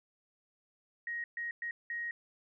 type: tone bursts at uneven times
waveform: sine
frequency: 1881 Hz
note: A#6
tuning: 15 cents sharp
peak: -35 dBFS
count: 4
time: 1.07-1.24 / 1.37-1.51 / 1.62-1.71 / 1.9-2.11 s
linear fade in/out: 2 ms
effects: none

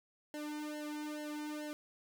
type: tone with flanger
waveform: sawtooth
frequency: 300 Hz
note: D4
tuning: 37 cents sharp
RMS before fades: -42 dBFS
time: 0.34-1.73 s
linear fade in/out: 0 ms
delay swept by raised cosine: 0.82 to 1.82 ms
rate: 2.3 Hz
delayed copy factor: -1
effects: none

